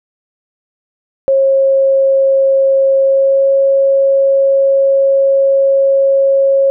sine tone with pitch glide, 541 to 546 Hz, C#5 to C#5, -42 to -26 cents, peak -7 dBFS, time 1.28-6.7 s, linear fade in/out 0 ms, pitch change +16 cents, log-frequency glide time 3.01-3.5 s, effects none

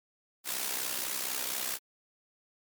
white noise with amplitude modulation, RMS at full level -31 dBFS, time 0.44-1.79 s, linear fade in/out 50 ms, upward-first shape sine, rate 64.1 Hz, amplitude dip 65%, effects high-pass 200 Hz 12 dB/octave + MP3 96 kbps

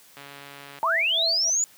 click train, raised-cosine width 0.3 ms, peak -26 dBFS, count 88, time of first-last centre 0.17-0.787 s, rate 141 Hz
sine linear sweep, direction up, 857 to 7040 Hz, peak -20 dBFS, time 0.83-1.64 s, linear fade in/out 0 ms
sine tone with tremolo, 659.3 Hz, E5, in tune, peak -28 dBFS, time 0.83-1.5 s, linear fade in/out 2 ms, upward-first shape sine, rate 3 Hz, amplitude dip 95%
effects white hiss -53 dBFS RMS until 1.77 s + high-pass 100 Hz 12 dB/octave

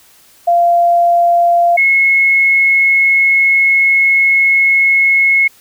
sine tone pair in turn, 691 / 2177 Hz, F5 / C#7, -19 / -32 cents, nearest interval octave + minor sixth, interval 1987 cents, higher second, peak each -7 dBFS, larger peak neither, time 0.47-1.77 / 1.77-5.48 s, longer second, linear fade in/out 10 ms, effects white hiss -46 dBFS RMS until 5.6 s

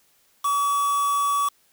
triangle tone with quantisation, 1139 Hz, C#6, 47 cents sharp, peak -18 dBFS, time 0.44-1.49 s, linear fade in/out 10 ms, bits 5, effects white hiss -62 dBFS RMS until 1.72 s

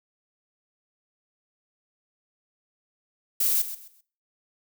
violet noise with echo, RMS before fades -23 dBFS, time 3.4-3.62 s, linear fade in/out 5 ms, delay 130 ms, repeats 3, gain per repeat -12 dB, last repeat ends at 4.01 s, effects noise-tail reverb RT60 0.4 s tail -18 dB re dry

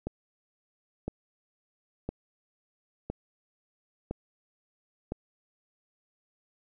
click train, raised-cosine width 2 ms, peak -19 dBFS, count 6, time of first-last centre 0.07-5.121 s, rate 0.99 Hz, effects none

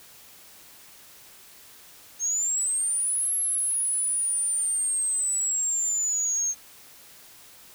sine exponential two-way sweep, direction up then down, 6390 to 11240 to 6390 Hz, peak -23 dBFS, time 2.19-6.55 s, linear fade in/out 50 ms, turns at 3.34 s, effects white hiss -50 dBFS RMS until 7.74 s

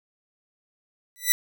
5% pulse tone with exponential growth, 1975.5 Hz, B6, in tune, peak -3 dBFS, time 1.16-1.32 s, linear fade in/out 0 ms, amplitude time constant 33 ms, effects none

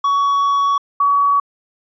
triangle / sine tone pair in turn, 1124 / 1131.8 Hz, C#6 / C#6, +24 / +36 cents, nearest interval unison, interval 12 cents, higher second, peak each -11 dBFS, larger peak neither, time 0.04-0.78 / 1-1.4 s, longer first, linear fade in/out 5 ms, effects resampled to 16000 Hz

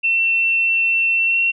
sine tone with pitch glide, 2698 to 2726 Hz, E7 to F7, +40 to -43 cents, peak -14 dBFS, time 0.03-1.52 s, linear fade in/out 20 ms, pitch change +17 cents, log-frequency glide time 1.23-1.39 s, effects none

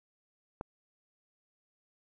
click, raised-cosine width 1 ms, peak -23 dBFS, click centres 0.611 s, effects none

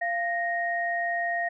sine tone pair together, 690.8 / 1864.7 Hz, F5 / A#6, -19 / 0 cents, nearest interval octave + perfect fourth, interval 1719 cents, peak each -28 / -28 dBFS, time 0.01-1.49 s, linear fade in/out 10 ms, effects none

